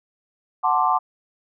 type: chord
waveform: sine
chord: D dominant seventh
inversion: first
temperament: equal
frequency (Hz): 740 / 880 / 1046.5 / 1174.7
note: F#5 / A5 / C6 / D6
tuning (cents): 0 / 0 / 0 / 0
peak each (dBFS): -22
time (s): 0.63-0.99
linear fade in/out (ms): 20
effects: none